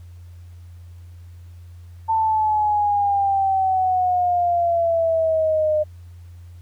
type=exponential sweep; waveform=sine; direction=down; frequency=895 to 607 Hz; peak=-16 dBFS; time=2.08-5.84 s; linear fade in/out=20 ms; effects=added 87 Hz sine -38 dBFS peak until 6.61 s + pink hiss -60 dBFS RMS until 6.61 s